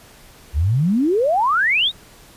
sine exponential sweep, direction up, 65.41 to 3912 Hz, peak -14 dBFS, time 0.53-1.92 s, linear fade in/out 50 ms, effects pink hiss -46 dBFS RMS until 2.36 s + resampled to 32000 Hz

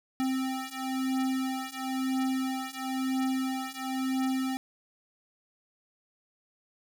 square beating tone pair, 261.6 / 262.59 Hz, C4 / C4, 0 / +6 cents, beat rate 0.99 Hz, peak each -33 / -32 dBFS, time 0.2-4.57 s, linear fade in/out 0 ms, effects none

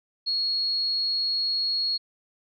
sine tone, 4317 Hz, C#8, 47 cents flat, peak -23 dBFS, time 0.26-1.98 s, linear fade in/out 20 ms, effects none

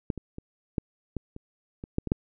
clicks, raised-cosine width 3 ms, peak -14 / -23 / -25 / -13 / -18 / -27 / -24 / -12 / -19 / -10 dBFS, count 10, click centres 0.102 / 0.177 / 0.384 / 0.782 / 1.167 / 1.364 / 1.839 / 1.984 / 2.073 / 2.119 s, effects none

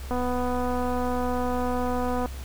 click train, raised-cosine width 1 ms, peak -16 dBFS, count 534, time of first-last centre 0.11-2.259 s, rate 248 Hz, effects added 66 Hz sine -34 dBFS peak until 2.44 s + pink hiss -45 dBFS RMS until 2.44 s

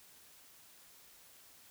silence, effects white hiss -60 dBFS RMS until 1.7 s

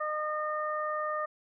harmonic tone, 610 Hz, D#5, 34 cents flat, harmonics 1 / 2 / 3, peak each -34 / -32 / -40 dBFS, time 0-1.26 s, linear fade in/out 10 ms, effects none

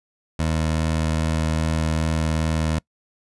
20% pulse tone with vibrato, 79.5 Hz, D#2, 38 cents sharp, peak -15 dBFS, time 0.39-2.79 s, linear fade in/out 5 ms, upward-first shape sine, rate 2.5 Hz, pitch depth 10 cents each way, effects noise-tail reverb RT60 0.1 s tail -25 dB re dry + resampled to 24000 Hz

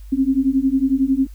sine beating tone pair, 261.6 / 272.6 Hz, C4 / C#4, 0 / -29 cents, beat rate 11 Hz, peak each -18 / -17 dBFS, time 0.12-1.27 s, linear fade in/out 10 ms, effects added 50 Hz sine -34 dBFS peak until 1.34 s + white hiss -56 dBFS RMS until 1.34 s

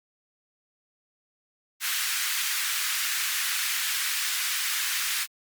pink high-pass noise, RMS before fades -28 dBFS, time 1.8-5.27 s, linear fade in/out 50 ms, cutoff 1500 Hz, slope 24 dB/octave, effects Opus 48 kbps

